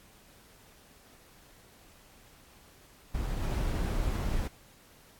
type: noise with level steps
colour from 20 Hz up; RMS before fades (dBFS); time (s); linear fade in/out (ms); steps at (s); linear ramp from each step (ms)
brown; -33 / -30; 3.14-4.48; 10; 3.41; 20
effects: pink hiss -58 dBFS RMS until 5.19 s + AAC 64 kbps